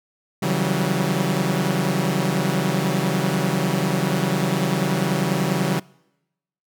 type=tone cluster; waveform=sawtooth; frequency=138.7 / 162.8 / 183 / 193.2 Hz; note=C#3 / E3 / F#3 / G3; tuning=+1 / -21 / -19 / -25 cents; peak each=-21 dBFS; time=0.42-5.8 s; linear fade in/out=10 ms; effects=noise-tail reverb RT60 0.9 s tail -24 dB re dry